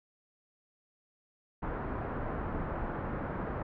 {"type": "low-pass noise", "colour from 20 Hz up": "pink", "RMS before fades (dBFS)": -36, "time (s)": [1.62, 3.63], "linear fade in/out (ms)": 10, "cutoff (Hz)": 1500, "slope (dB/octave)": 24, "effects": []}